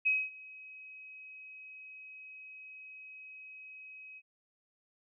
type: tone with ADSR envelope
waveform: sine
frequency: 2541 Hz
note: D#7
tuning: 36 cents sharp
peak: -24 dBFS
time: 0.05-4.22 s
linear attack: 18 ms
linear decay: 230 ms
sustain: -23 dB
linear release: 47 ms
effects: none